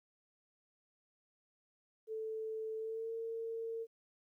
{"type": "tone with pitch glide", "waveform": "sine", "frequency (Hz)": [440, 454.5], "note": ["A4", "A#4"], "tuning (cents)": [0, -44], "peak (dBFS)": -38, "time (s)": [2.07, 3.87], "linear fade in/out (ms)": 50, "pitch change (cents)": 56, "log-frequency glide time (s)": [2.77, 3.12], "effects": ["13-bit"]}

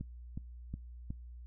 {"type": "click train", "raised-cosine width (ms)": 5, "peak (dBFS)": -27, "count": 4, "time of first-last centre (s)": [0.01, 1.105], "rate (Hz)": 2.74, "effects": ["noise-tail reverb RT60 0.3 s tail -26 dB re dry", "added 60 Hz sine -46 dBFS peak until 1.46 s"]}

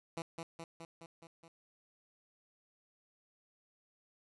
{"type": "tone with echo", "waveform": "10% pulse", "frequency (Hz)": 165.7, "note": "E3", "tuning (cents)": 9, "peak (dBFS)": -30, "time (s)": [0.17, 0.22], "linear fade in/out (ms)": 2, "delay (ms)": 210, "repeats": 6, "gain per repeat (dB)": -3, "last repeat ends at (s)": 1.48, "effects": ["resampled to 24000 Hz"]}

